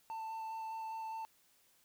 triangle tone with vibrato, 890 Hz, A5, 20 cents sharp, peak -38 dBFS, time 0.1-1.25 s, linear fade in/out 0 ms, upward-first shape square, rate 4.9 Hz, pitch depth 8 cents each way, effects white hiss -70 dBFS RMS until 1.84 s

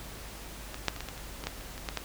clicks, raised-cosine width 0.2 ms, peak -21 / -8 / -23 / -19 / -21 / -28 / -21 / -14 / -30 / -24 / -15 / -13 dBFS, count 12, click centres 0.744 / 0.883 / 0.963 / 1.006 / 1.087 / 1.178 / 1.439 / 1.47 / 1.61 / 1.779 / 1.888 / 1.973 s, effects added 50 Hz sine -45 dBFS peak until 2.04 s + pink hiss -45 dBFS RMS until 2.04 s

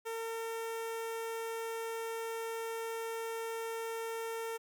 sawtooth tone with notch filter, 454.2 Hz, A#4, 45 cents flat, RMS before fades -39 dBFS, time 0.05-4.58 s, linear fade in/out 20 ms, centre 4300 Hz, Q 1.9, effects none

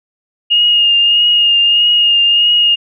sine tone with vibrato, 2844 Hz, F7, 31 cents sharp, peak -7 dBFS, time 0.5-2.76 s, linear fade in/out 20 ms, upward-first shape triangle, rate 1.6 Hz, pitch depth 28 cents each way, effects none

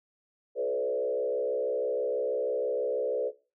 sine tone with frequency modulation, 499.3 Hz, B4, 19 cents sharp, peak -26 dBFS, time 0.55-3.32 s, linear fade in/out 50 ms, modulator 66.2 Hz, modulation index 1.2, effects noise-tail reverb RT60 0.3 s tail -17 dB re dry

